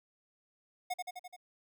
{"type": "tone with echo", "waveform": "square", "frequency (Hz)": 725, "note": "F#5", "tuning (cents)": -35, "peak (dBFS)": -33, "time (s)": [0.9, 0.94], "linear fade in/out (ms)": 10, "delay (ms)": 85, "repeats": 5, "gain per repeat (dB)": -3, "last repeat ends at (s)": 1.365, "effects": []}